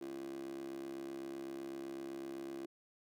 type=tone with high-pass filter; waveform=15% pulse; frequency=67.9 Hz; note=C#2; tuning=35 cents flat; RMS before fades=-45 dBFS; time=0.01-2.66 s; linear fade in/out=5 ms; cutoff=350 Hz; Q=8.5; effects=none

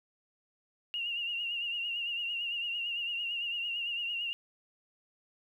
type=tone with vibrato; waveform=sine; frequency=2810 Hz; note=F7; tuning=10 cents sharp; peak=-32 dBFS; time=0.94-4.33 s; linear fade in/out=0 ms; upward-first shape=triangle; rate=8.9 Hz; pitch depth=64 cents each way; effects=11-bit

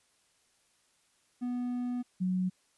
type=tone pair in turn; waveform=triangle / sine; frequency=245.9 / 184.22 Hz; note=B3 / F#3; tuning=-7 / -7 cents; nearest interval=perfect fourth; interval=500 cents; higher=first; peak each=-29 / -27 dBFS; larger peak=second; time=1.41-2.03 / 2.2-2.5 s; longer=first; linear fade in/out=20 ms; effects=white hiss -70 dBFS RMS until 2.77 s + resampled to 24000 Hz

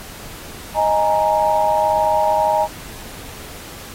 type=chord; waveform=sine; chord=D# suspended fourth; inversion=none; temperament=equal; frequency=622.3 / 830.6 / 932.3 Hz; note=D#5 / G#5 / A#5; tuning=0 / 0 / 0 cents; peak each=-18 dBFS; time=0.74-2.68 s; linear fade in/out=50 ms; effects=pink hiss -36 dBFS RMS until 3.94 s + AAC 48 kbps

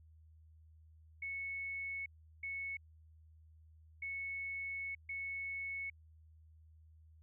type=tone bursts at uneven times; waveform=sine; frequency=2206 Hz; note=C#7; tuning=9 cents flat; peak=-39 dBFS; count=4; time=1.22-2.06 / 2.43-2.77 / 4.02-4.95 / 5.09-5.9 s; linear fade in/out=5 ms; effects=added 79 Hz sine -59 dBFS peak until 7.22 s

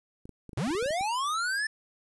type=clicks; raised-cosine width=3 ms; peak=-31 dBFS; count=12; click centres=0.255 / 0.293 / 0.493 / 0.532 / 0.584 / 0.676 / 0.706 / 0.751 / 0.826 / 0.86 / 0.907 / 1.01 s
type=linear sweep; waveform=square; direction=up; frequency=97.3 to 1777 Hz; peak=-28 dBFS; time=0.57-1.67 s; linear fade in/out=5 ms
effects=resampled to 24000 Hz + 10-bit

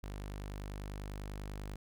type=tone; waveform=sawtooth; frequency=50.1 Hz; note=G1; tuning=38 cents sharp; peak=-37 dBFS; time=0.03-1.76 s; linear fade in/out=5 ms; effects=none

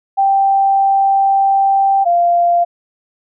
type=tone pair in turn; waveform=sine; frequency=784 / 693.2 Hz; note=G5 / F5; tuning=0 / -13 cents; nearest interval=major second; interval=213 cents; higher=first; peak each=-9 dBFS; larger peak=neither; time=0.17-2.05 / 2.05-2.65 s; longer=first; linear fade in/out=20 ms; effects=none

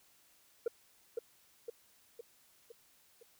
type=tone with echo; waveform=sine; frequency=466.2 Hz; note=A#4; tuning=in tune; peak=-27 dBFS; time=0.66-0.68 s; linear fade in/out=5 ms; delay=510 ms; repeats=5; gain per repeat=-5 dB; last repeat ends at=3.23 s; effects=tanh soft clip ceiling -29 dBFS + white hiss -67 dBFS RMS until 3.39 s

